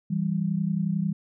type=tone pair together; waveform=sine; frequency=164.81 / 195.99 Hz; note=E3 / G3; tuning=0 / 0 cents; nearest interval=minor third; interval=300 cents; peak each=-26 dBFS; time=0.1-1.13 s; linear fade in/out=10 ms; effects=none